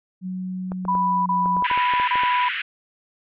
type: tone with pitch glide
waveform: sine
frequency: 185 to 180.36 Hz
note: F#3 to F#3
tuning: 0 to -44 cents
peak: -26 dBFS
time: 0.21-1.63 s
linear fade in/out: 50 ms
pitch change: -44 cents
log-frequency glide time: 0.69-1.46 s
type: clicks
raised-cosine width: 1 ms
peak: -19 dBFS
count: 12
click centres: 0.719 / 0.852 / 0.952 / 1.459 / 1.567 / 1.624 / 1.713 / 1.776 / 1.937 / 1.999 / 2.156 / 2.235 s
type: tone bursts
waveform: sine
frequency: 987.8 Hz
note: B5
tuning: in tune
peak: -18 dBFS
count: 4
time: 0.88-2.487 s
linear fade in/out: 5 ms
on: 380 ms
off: 29 ms
type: band-pass noise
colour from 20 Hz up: pink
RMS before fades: -27 dBFS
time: 1.64-2.62 s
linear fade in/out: 5 ms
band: 1500 to 3000 Hz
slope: 48 dB/octave
effects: none